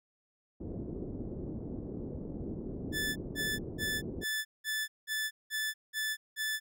white low-pass noise, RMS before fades -40 dBFS, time 0.6-4.24 s, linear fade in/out 5 ms, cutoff 380 Hz, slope 24 dB/octave
sawtooth tone bursts, 1745 Hz, A6, 15 cents flat, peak -28 dBFS, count 9, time 2.92-6.6 s, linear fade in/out 50 ms, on 240 ms, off 190 ms
effects none

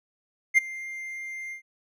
triangle tone with ADSR envelope, 2101 Hz, C7, 7 cents sharp, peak -11 dBFS, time 0.54-1.62 s, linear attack 37 ms, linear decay 15 ms, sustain -21 dB, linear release 98 ms, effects none

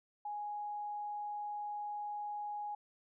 sine tone, 830.6 Hz, G#5, in tune, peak -38 dBFS, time 0.25-2.75 s, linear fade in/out 5 ms, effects none

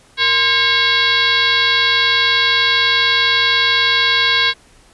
sine tone with frequency modulation, 2756 Hz, F7, 24 cents flat, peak -11 dBFS, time 0.17-4.54 s, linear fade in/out 50 ms, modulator 572 Hz, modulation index 2.8, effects pink hiss -49 dBFS RMS until 4.93 s + resampled to 24000 Hz

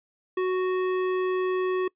triangle tone with hard clipping, 370 Hz, F#4, in tune, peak -25 dBFS, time 0.37-1.88 s, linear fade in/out 5 ms, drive 17 dB, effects noise-tail reverb RT60 0.1 s tail -24 dB re dry + resampled to 8000 Hz

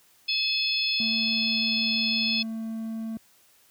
harmonic tone, 859 Hz, A5, 42 cents flat, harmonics 3 / 4 / 5 / 6, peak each -29 / -29 / -29 / -29 dBFS, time 0.28-2.43 s, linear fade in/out 10 ms
triangle tone, 223.5 Hz, A3, 27 cents sharp, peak -28 dBFS, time 1-3.17 s, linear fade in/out 0 ms
effects white hiss -60 dBFS RMS until 3.7 s + high-pass 60 Hz 12 dB/octave

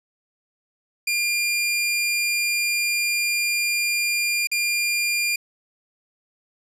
sawtooth tone with dropouts, 2400 Hz, D7, 37 cents sharp, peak -17 dBFS, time 1.07-5.36 s, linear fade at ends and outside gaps 5 ms, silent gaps 4.472-4.515 s, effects resampled to 32000 Hz

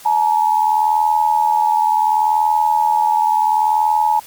sine tone pair together, 859.3 / 940 Hz, A5 / A#5, -41 / +14 cents, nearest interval major second, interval 155 cents, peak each -13 / -17 dBFS, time 0.05-4.2 s, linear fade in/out 10 ms, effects white hiss -40 dBFS RMS until 4.26 s + MP3 96 kbps

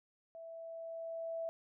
sine tone with level ramp, 659.3 Hz, E5, in tune, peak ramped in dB -47 to -36 dBFS, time 0.35-1.49 s, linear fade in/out 0 ms, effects none

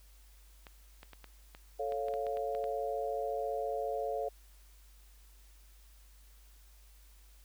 clicks, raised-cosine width 0.3 ms, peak -33 dBFS, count 12, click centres 0.668 / 1.031 / 1.133 / 1.243 / 1.549 / 1.922 / 2.084 / 2.139 / 2.267 / 2.371 / 2.55 / 2.641 s
sine chord, A augmented, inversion none, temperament equal, 440 / 554.4 / 698.5 Hz, A4 / C#5 / E#5, 0 / 0 / 0 cents, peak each -37 dBFS, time 1.79-4.29 s, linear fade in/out 10 ms
effects added 50 Hz sine -56 dBFS peak until 7.44 s + white hiss -65 dBFS RMS until 7.44 s

